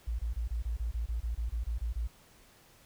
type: tone bursts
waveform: sine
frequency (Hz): 57.2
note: A#1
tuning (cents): -32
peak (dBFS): -30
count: 14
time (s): 0.07-2.075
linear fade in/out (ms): 10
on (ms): 120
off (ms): 25
effects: pink hiss -60 dBFS RMS until 2.85 s